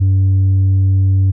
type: tone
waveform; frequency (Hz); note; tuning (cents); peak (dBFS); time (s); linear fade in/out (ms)
sine; 95.9; G2; -37; -6; 0-1.32; 20
effects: tanh soft clip ceiling -8 dBFS